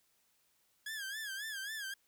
sawtooth tone with vibrato, 1661.2 Hz, G#6, in tune, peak -36 dBFS, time 0.86-1.94 s, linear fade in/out 5 ms, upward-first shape sine, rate 3.7 Hz, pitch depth 120 cents each way, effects white hiss -74 dBFS RMS until 2.07 s

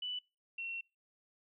sine tone pair in turn, 2976 / 2722 Hz, F#7 / F7, +9 / -45 cents, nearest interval major second, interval 154 cents, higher first, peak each -37 / -38 dBFS, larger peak first, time 0.02-0.19 / 0.58-0.81 s, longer second, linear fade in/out 5 ms, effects noise-tail reverb RT60 0.3 s tail -25 dB re dry

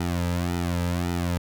sawtooth tone with flanger, 87.31 Hz, F2, in tune, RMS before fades -26 dBFS, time 0-1.38 s, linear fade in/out 5 ms, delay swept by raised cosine 1.8 to 2.79 ms, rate 1.8 Hz, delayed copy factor -1, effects none

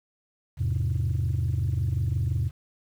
sine chord, E augmented, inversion none, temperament just, 82.41 / 103.01 / 128.76 Hz, E2 / G#2 / B#2, 0 / -14 / -27 cents, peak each -26 dBFS, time 0.57-2.51 s, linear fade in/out 50 ms, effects tanh soft clip ceiling -19 dBFS + 9-bit

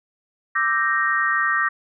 sine chord, E half-diminished seventh, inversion third, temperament equal, 1174.7 / 1318.5 / 1568 / 1864.7 Hz, D6 / E6 / G6 / Bb6, 0 / 0 / 0 / 0 cents, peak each -23 / -27 / -24 / -21 dBFS, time 0.55-1.69 s, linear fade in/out 10 ms, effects none

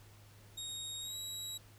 25% pulse tone with pitch glide, 3751 to 3868 Hz, A#7 to B7, +10 to -37 cents, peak -36 dBFS, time 0.57-1.58 s, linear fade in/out 10 ms, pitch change +53 cents, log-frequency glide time 1.01-1.17 s, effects added 103 Hz sine -58 dBFS peak until 1.78 s + pink hiss -62 dBFS RMS until 1.78 s

